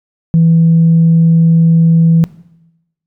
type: tone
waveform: sine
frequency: 164.81 Hz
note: E3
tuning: in tune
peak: -4 dBFS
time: 0.34-2.24 s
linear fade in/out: 0 ms
effects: noise-tail reverb RT60 0.9 s tail -19 dB re dry + tanh soft clip ceiling -1 dBFS